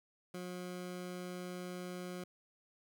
20% pulse tone, 180 Hz, F#3, 47 cents flat, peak -37 dBFS, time 0.34-2.24 s, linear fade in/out 5 ms, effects none

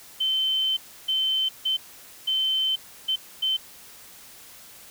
sine tone bursts at uneven times, 3081 Hz, G7, 31 cents flat, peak -21 dBFS, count 6, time 0.2-0.77 / 1.08-1.49 / 1.65-1.77 / 2.27-2.76 / 3.08-3.16 / 3.42-3.57 s, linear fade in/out 10 ms, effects white hiss -47 dBFS RMS until 4.9 s

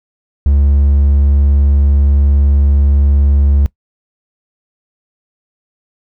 triangle tone, 70.6 Hz, C#2, 32 cents sharp, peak -5 dBFS, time 0.46-3.66 s, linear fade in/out 0 ms, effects noise-tail reverb RT60 0.1 s tail -21 dB re dry

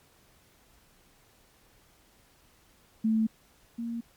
sine tone pair in turn, 220.8 / 232.7 Hz, A3 / A#3, +6 / -3 cents, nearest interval minor second, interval 91 cents, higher second, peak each -22 / -31 dBFS, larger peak first, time 3.04-3.27 / 3.78-4.01 s, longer neither, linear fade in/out 10 ms, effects pink hiss -62 dBFS RMS until 4.16 s + MP3 96 kbps

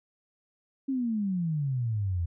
sine exponential sweep, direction down, 276.1 to 82.4 Hz, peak -26 dBFS, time 0.88-2.26 s, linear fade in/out 10 ms, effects none

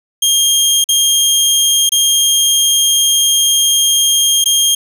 20% pulse tone with dropouts, 3222 Hz, G7, 47 cents sharp, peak -4 dBFS, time 0.22-4.75 s, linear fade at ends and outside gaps 5 ms, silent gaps 0.842-0.888 / 1.893-1.919 / 4.442-4.457 s, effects none

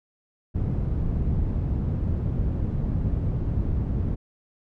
white low-pass noise, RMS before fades -25 dBFS, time 0.54-4.16 s, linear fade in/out 20 ms, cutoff 120 Hz, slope 12 dB/octave, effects none

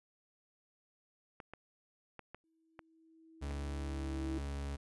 clicks, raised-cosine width 0.5 ms, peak -32 dBFS, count 6, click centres 1.402 / 1.536 / 2.193 / 2.346 / 2.792 / 3.509 s
sine tone with exponential growth, 323.4 Hz, E4, 33 cents flat, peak -36 dBFS, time 2.44-4.38 s, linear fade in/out 0 ms, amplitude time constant 420 ms
40% pulse tone with pitch glide, 71.1 to 70.28 Hz, C#2 to C#2, +45 to +24 cents, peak -37 dBFS, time 3.41-4.77 s, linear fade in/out 20 ms, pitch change -21 cents, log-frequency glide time 3.7-4.6 s
effects resampled to 24000 Hz

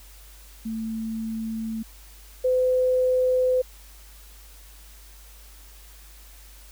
sine tone pair in turn, 222.6 / 508.5 Hz, A3 / C5, +20 / -50 cents, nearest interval octave + major second, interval 1430 cents, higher second, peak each -27 / -18 dBFS, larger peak second, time 0.65-1.83 / 2.44-3.62 s, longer neither, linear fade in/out 10 ms, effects added 50 Hz sine -46 dBFS peak until 6.71 s + white hiss -51 dBFS RMS until 6.71 s

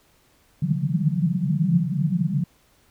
white band-pass noise, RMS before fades -22 dBFS, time 0.62-2.44 s, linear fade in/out 5 ms, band 140 to 190 Hz, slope 96 dB/octave, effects pink hiss -60 dBFS RMS until 2.9 s

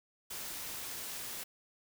white noise, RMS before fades -42 dBFS, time 0.3-1.44 s, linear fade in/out 10 ms, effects none

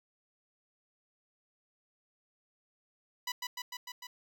10% pulse tone with echo, 987.8 Hz, B5, in tune, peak -25 dBFS, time 3.27-3.32 s, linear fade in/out 5 ms, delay 150 ms, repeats 5, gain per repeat -2 dB, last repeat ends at 4.07 s, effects none

